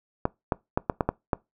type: clicks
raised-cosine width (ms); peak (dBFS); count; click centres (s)
1; -8; 7; 0.254 / 0.522 / 0.775 / 0.898 / 1.008 / 1.09 / 1.332
effects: noise-tail reverb RT60 0.2 s tail -23 dB re dry